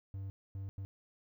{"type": "tone bursts at uneven times", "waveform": "triangle", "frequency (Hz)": 97.3, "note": "G2", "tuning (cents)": -12, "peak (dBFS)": -37, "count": 3, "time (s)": [[0.14, 0.3], [0.55, 0.69], [0.78, 0.85]], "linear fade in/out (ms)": 0, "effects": ["13-bit"]}